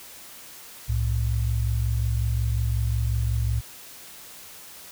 sine tone pair together, 65.41 / 110.93 Hz, C2 / A2, 0 / +15 cents, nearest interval major sixth, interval 915 cents, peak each -24 dBFS, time 0.88-3.61 s, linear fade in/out 20 ms, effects white hiss -44 dBFS RMS until 4.91 s

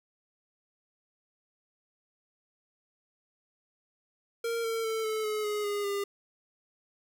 square tone with pitch steps, 463 / 453.7 / 444.7 / 435.8 / 427 / 418.5 / 410.1 / 401.9 Hz, A#4 / A#4 / A4 / A4 / G#4 / G#4 / G#4 / G4, -12 / -47 / +18 / -17 / +48 / +13 / -22 / +43 cents, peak -30 dBFS, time 4.44-6.04 s, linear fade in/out 5 ms, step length 200 ms, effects none

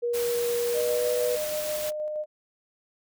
sine tone with pitch glide, 477.1 to 492.2 Hz, A#4 to B4, +40 to -6 cents, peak -24 dBFS, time 0.02-1.37 s, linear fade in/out 20 ms, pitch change +54 cents, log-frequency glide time 0.68-1.11 s
white noise, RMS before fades -35 dBFS, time 0.13-1.91 s, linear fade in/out 20 ms
sine tone with tremolo, 608 Hz, D#5, 40 cents flat, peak -27 dBFS, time 0.73-2.26 s, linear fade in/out 50 ms, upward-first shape square, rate 6.3 Hz, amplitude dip 25%
effects none

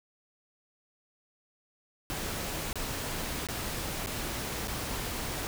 pink noise with dropouts, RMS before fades -35 dBFS, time 2.1-5.47 s, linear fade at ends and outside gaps 0 ms, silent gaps 2.729-2.756 / 3.469-3.487 / 4.061-4.071 / 4.674-4.68 s, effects none

